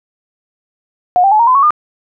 sine tone with pitch steps, 720 / 785.2 / 856.2 / 933.7 / 1018.2 / 1110.4 / 1210.9 Hz, F#5 / G5 / A5 / A#5 / C6 / C#6 / D#6, -47 / +3 / -47 / +3 / -47 / +3 / -47 cents, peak -6 dBFS, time 1.16-1.706 s, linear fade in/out 0 ms, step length 78 ms, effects none

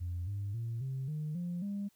sine tone with pitch steps, 87.6 / 100.63 / 115.59 / 132.78 / 152.52 / 175.2 / 201.3 Hz, F2 / G2 / A#2 / C3 / D#3 / F3 / G3, +6 / +46 / -14 / +26 / -34 / +6 / +46 cents, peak -33 dBFS, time 0-1.89 s, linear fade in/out 20 ms, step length 270 ms, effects tanh soft clip ceiling -31 dBFS + white hiss -71 dBFS RMS until 1.95 s

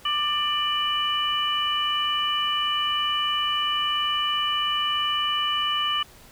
harmonic tone, 593 Hz, D5, 17 cents sharp, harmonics 2 / 3 / 4 / 5, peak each -26 / -35 / -35 / -24 dBFS, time 0.05-6.03 s, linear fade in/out 5 ms, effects pink hiss -50 dBFS RMS until 6.31 s

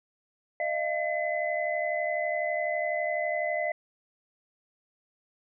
sine tone cluster, 613 / 685 / 2025 Hz, D#5 / F5 / B6, -26 / -34 / +43 cents, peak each -30 / -31 / -32 dBFS, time 0.6-3.72 s, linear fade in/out 2 ms, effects none

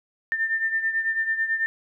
sine beating tone pair, 1795 / 1804.1 Hz, A6 / A6, +34 / +43 cents, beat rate 9.1 Hz, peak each -23 / -29 dBFS, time 0.32-1.66 s, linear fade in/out 0 ms, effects none

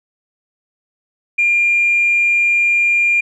sine tone, 2400 Hz, D7, 37 cents sharp, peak -10 dBFS, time 1.38-3.21 s, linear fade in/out 10 ms, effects tanh soft clip ceiling -6 dBFS

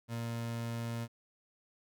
30% pulse tone, 116.54 Hz, A#2, in tune, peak -33 dBFS, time 0.08-1.08 s, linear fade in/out 50 ms, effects none

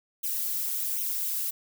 violet noise with flanger, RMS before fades -30 dBFS, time 0.23-1.51 s, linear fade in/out 10 ms, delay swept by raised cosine 0.31 to 5.01 ms, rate 1.3 Hz, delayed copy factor +0.9, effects none

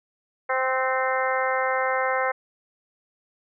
harmonic tone with a mistuned harmonic, 260.8 Hz, C4, 5 cents flat, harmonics 2 / 3 / 4 / 5 / 6 / 7 / 8, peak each -26 / -28 / -29 / -30 / -31 / -31 / -32 dBFS, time 0.49-2.32 s, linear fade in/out 10 ms, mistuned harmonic 6, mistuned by -24 cents, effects none

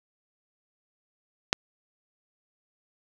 click, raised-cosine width 0.2 ms, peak -3 dBFS, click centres 1.529 s, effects none

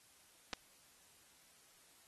clicks, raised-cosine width 0.2 ms, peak -22 dBFS, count 2, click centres 0.531 / 0.535 s, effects white hiss -66 dBFS RMS until 2.07 s + AAC 32 kbps

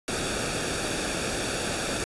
pink noise with comb filter, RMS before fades -29 dBFS, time 0.08-2.04 s, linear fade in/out 0 ms, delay 0.98 ms, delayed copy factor -0.6, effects resampled to 24000 Hz

